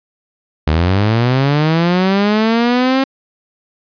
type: linear sweep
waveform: sawtooth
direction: up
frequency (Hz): 73.6 to 270.8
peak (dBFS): -7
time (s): 0.67-3.04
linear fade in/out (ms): 5
effects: resampled to 11025 Hz